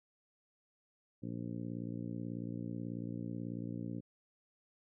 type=harmonic tone; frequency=58.27 Hz; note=A#1; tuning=in tune; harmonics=2 / 3 / 4 / 5 / 6 / 7 / 8 / 9; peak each=-44 / -44 / -44 / -45 / -53 / -60 / -58 / -57 dBFS; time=1.22-4.01 s; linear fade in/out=20 ms; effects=none